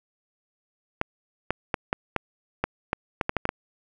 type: clicks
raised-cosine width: 0.5 ms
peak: -8 dBFS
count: 12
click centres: 1.014 / 1.506 / 1.742 / 1.929 / 2.163 / 2.64 / 2.931 / 3.212 / 3.294 / 3.367 / 3.454 / 3.491 s
effects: none